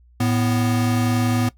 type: tone pair together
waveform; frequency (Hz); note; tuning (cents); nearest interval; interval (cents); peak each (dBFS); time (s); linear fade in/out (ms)
square; 110.25 / 246.9; A2 / B3; +4 / 0; octave + major second; 1396; -21; 0.2-1.49; 5
effects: noise-tail reverb RT60 0.1 s tail -17 dB re dry + added 60 Hz sine -49 dBFS peak until 1.57 s